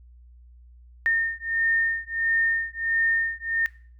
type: beating tone pair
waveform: sine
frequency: 1823 / 1824.5 Hz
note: A#6 / A#6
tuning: -39 / -38 cents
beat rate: 1.5 Hz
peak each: -24 dBFS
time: 1.06-3.66 s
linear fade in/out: 0 ms
effects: noise-tail reverb RT60 0.5 s tail -20 dB re dry + added 60 Hz sine -47 dBFS peak until 3.99 s